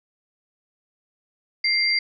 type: tone pair together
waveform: sine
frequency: 2100 / 4722 Hz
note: C7 / D8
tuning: +6 / +9 cents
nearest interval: octave + major second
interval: 1403 cents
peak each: -21 / -21 dBFS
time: 1.64-1.99 s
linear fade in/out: 5 ms
effects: none